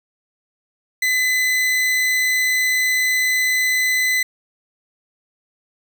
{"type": "tone", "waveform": "40% pulse", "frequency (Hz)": 2016, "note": "B6", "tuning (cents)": 35, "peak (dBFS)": -15, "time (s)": [1.02, 4.23], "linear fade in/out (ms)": 5, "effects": ["9-bit"]}